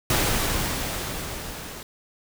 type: noise with level ramp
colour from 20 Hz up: pink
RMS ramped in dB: -21 to -38 dBFS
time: 0.1-1.83 s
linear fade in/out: 2 ms
effects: none

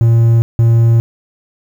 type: tone pair in turn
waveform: triangle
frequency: 115.5 / 115.5 Hz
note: A#2 / A#2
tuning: -16 / -16 cents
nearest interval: unison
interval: 0 cents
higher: neither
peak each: -4 dBFS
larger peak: neither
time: 0.01-0.42 / 0.59-1 s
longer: neither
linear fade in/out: 0 ms
effects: 7-bit

